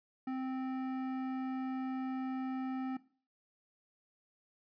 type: tone with hard clipping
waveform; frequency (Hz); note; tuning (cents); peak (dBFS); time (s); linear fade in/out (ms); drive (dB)
sine; 260.9; C4; -5; -37; 0.27-2.97; 5; 13
effects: noise-tail reverb RT60 0.4 s tail -17 dB re dry + resampled to 11025 Hz